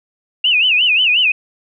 sine tone with vibrato, 2731 Hz, F7, 39 cents flat, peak -10 dBFS, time 0.44-1.32 s, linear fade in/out 5 ms, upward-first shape sine, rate 5.6 Hz, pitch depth 190 cents each way, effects none

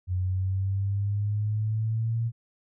sine exponential sweep, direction up, 90.5 to 116.54 Hz, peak -24 dBFS, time 0.07-2.32 s, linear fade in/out 50 ms, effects none

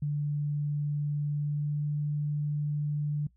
sine tone with pitch glide, 146.7 to 147.81 Hz, D3 to D3, -2 to +11 cents, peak -27 dBFS, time 0.02-3.27 s, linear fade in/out 5 ms, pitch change +13 cents, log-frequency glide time 1.34-1.86 s, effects noise-tail reverb RT60 0.1 s tail -20 dB re dry + added 60 Hz sine -62 dBFS peak until 3.36 s

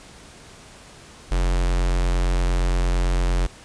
square tone with notch filter, 44.37 Hz, F1, 28 cents sharp, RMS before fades -20 dBFS, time 1.31-3.47 s, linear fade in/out 10 ms, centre 180 Hz, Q 1.4, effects pink hiss -45 dBFS RMS until 3.64 s + resampled to 22050 Hz

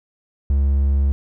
triangle tone, 69.3 Hz, C#2, in tune, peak -12 dBFS, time 0.5-1.12 s, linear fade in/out 0 ms, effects none

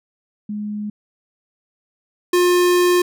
sine / square tone pair in turn, 209.2 / 355.8 Hz, G#3 / F4, +13 / +32 cents, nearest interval major sixth, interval 919 cents, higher second, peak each -23 / -13 dBFS, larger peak second, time 0.49-0.9 / 2.33-3.02 s, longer second, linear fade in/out 5 ms, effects none

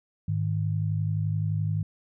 sine tone pair together, 103.6 / 155.22 Hz, G#2 / D#3, -4 / -4 cents, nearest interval perfect fifth, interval 700 cents, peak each -26 / -28 dBFS, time 0.28-1.83 s, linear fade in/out 5 ms, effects none

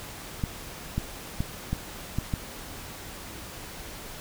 clicks, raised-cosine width 5 ms, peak -14 dBFS, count 6, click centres 0.438 / 0.98 / 1.405 / 1.73 / 2.186 / 2.338 s, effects pink hiss -41 dBFS RMS until 4.2 s

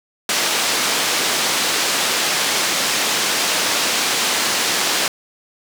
white band-pass noise, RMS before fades -19 dBFS, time 0.29-5.08 s, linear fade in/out 2 ms, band 220 to 6100 Hz, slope 12 dB/octave, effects none

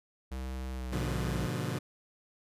square tone with pitch glide, 64.7 to 60.02 Hz, C2 to B1, -19 to -49 cents, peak -36 dBFS, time 0.31-1.47 s, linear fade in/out 10 ms, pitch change -130 cents, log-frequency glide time 0.7-1.18 s
sawtooth chord, G# diminished seventh, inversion none, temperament just, 103.83 / 124.59 / 149.51 / 179.41 Hz, G#2 / B2 / D3 / F3, 0 / +16 / +31 / +47 cents, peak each -35 / -32 / -33 / -35 dBFS, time 0.92-1.79 s, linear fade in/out 10 ms
effects resampled to 32000 Hz

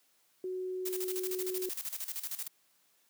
sine tone, 370 Hz, F#4, in tune, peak -34 dBFS, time 0.44-1.69 s, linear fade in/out 2 ms
blue noise with tremolo, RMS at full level -37 dBFS, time 0.85-2.48 s, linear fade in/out 10 ms, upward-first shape square, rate 13 Hz, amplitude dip 75%
effects white hiss -70 dBFS RMS until 3.09 s + high-pass 150 Hz 12 dB/octave

